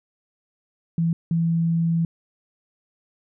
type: tone bursts at uneven times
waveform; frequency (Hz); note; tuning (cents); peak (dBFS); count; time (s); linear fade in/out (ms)
sine; 166.3; E3; +16; -18; 2; 0.98-1.13 / 1.31-2.05; 2
effects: none